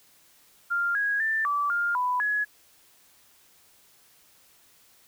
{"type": "tone with pitch steps", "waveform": "sine", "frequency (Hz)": [1396, 1652, 1777, 1157, 1405, 994, 1685], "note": ["F6", "G#6", "A6", "D6", "F6", "B5", "G#6"], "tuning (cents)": [-1, -10, 17, -26, 10, 11, 25], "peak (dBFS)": -23, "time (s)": [0.7, 2.45], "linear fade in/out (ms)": 20, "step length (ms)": 250, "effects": ["white hiss -59 dBFS RMS until 5.07 s"]}